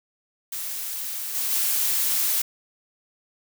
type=noise with level steps; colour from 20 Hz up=blue; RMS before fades=-31 / -26 / -23 dBFS; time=0.52-2.42 s; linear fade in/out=5 ms; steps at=1.34 / 1.5 s; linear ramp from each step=20 ms; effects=none